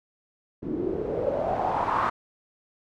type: noise with low-pass filter sweep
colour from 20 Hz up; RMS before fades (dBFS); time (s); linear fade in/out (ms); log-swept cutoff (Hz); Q
white; -27; 0.62-2.1; 10; 290 to 1200; 5.7
effects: none